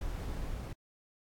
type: noise with level ramp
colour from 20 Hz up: brown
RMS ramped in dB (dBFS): -36 to -39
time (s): 0.01-0.73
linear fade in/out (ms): 5
effects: AAC 64 kbps